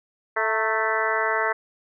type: harmonic tone with a mistuned harmonic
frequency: 219.8 Hz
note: A3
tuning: 2 cents flat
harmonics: 2 / 3 / 4 / 5 / 6 / 7 / 8 / 9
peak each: -29 / -29 / -29 / -29 / -29 / -29 / -29 / -29 dBFS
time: 0.36-1.53 s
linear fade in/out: 10 ms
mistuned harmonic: 4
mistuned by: +40 cents
effects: none